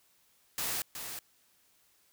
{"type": "noise with echo", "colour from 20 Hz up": "white", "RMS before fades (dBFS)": -34, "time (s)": [0.58, 0.82], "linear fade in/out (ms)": 2, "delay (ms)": 370, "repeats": 1, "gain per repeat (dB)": -7, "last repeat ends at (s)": 1.19, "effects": ["white hiss -68 dBFS RMS until 2.12 s"]}